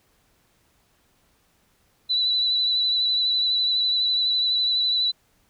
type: tone with vibrato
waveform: sine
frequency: 3970 Hz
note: B7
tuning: 8 cents sharp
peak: -19 dBFS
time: 2.09-5.12 s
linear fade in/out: 20 ms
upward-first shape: sine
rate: 12 Hz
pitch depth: 26 cents each way
effects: pink hiss -64 dBFS RMS until 5.49 s